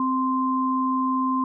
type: tone pair together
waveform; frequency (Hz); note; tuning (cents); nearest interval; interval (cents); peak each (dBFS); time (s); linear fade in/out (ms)
sine; 260.8 / 1043.2; C4 / C6; -5 / -5; 2 octaves; 2400; -23; 0-1.44; 2
effects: none